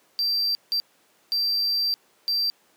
triangle tone bursts at uneven times, 4699 Hz, D8, in tune, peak -20 dBFS, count 4, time 0.19-0.55 / 0.72-0.8 / 1.32-1.94 / 2.28-2.5 s, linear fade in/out 0 ms, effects pink hiss -61 dBFS RMS until 2.76 s + high-pass 300 Hz 12 dB/octave

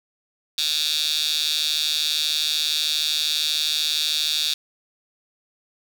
15% pulse tone with high-pass filter, 152.8 Hz, D#3, 31 cents flat, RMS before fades -23 dBFS, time 0.58-4.54 s, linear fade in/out 2 ms, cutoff 3900 Hz, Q 6.3, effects 7-bit

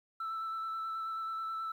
sine tone with vibrato, 1324 Hz, E6, 7 cents sharp, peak -33 dBFS, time 0.2-1.72 s, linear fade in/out 5 ms, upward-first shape square, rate 9.3 Hz, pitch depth 11 cents each way, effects tanh soft clip ceiling -33 dBFS + 11-bit

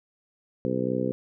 harmonic tone, 63.3 Hz, B1, 43 cents sharp, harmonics 2 / 3 / 4 / 5 / 6 / 7 / 8, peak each -34 / -31 / -30 / -34 / -32 / -33 / -31 dBFS, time 0.65-1.12 s, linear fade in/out 0 ms, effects none

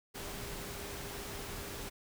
sine tone in noise, 402.9 Hz, G4, 48 cents sharp, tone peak -50 dBFS, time 0.14-1.9 s, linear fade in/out 20 ms, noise pink, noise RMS -43 dBFS, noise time 0.14-1.9 s, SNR -10 dB, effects none

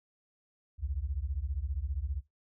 sine beating tone pair, 62 / 77 Hz, B1 / D#2, +7 / -17 cents, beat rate 15 Hz, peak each -35 / -35 dBFS, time 0.78-2.22 s, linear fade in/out 50 ms, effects noise-tail reverb RT60 0.2 s tail -17 dB re dry

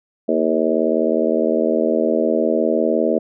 harmonic tone with a mistuned harmonic, 79.7 Hz, D#2, 42 cents sharp, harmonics 3 / 4 / 5 / 6 / 7 / 8, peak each -22 / -22 / -22 / -22 / -22 / -22 dBFS, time 0.28-3.19 s, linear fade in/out 10 ms, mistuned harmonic 3, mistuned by -43 cents, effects none

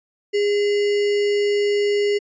sine tone with sample-and-hold, 410 Hz, G#4, 22 cents flat, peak -16 dBFS, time 0.33-2.19 s, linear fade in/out 20 ms, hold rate 2450 Hz, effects resampled to 16000 Hz

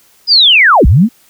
sine linear two-way sweep, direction down then up, 5060 to 47.12 to 249.6 Hz, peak -3 dBFS, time 0.27-1.09 s, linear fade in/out 50 ms, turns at 0.86 s, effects white hiss -48 dBFS RMS until 1.29 s

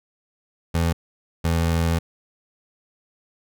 25% pulse tone pair in turn, 83.4 / 83.03 Hz, E2 / E2, +21 / +13 cents, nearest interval unison, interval 8 cents, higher first, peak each -15 dBFS, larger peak neither, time 0.74-0.93 / 1.44-1.99 s, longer second, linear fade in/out 10 ms, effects none

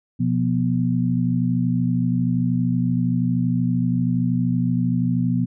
sine tone cluster, 123.9 / 176.7 / 245 Hz, B2 / F3 / B3, +6 / +21 / -14 cents, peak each -22 dBFS, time 0.19-5.46 s, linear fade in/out 20 ms, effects none

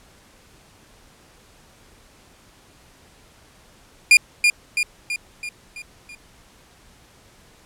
40% pulse tone with echo, 2418 Hz, D7, 50 cents sharp, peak -7 dBFS, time 4.11-4.17 s, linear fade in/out 2 ms, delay 330 ms, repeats 6, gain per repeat -5 dB, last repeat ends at 6.15 s, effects pink hiss -52 dBFS RMS until 7.65 s + low-pass 11000 Hz 12 dB/octave

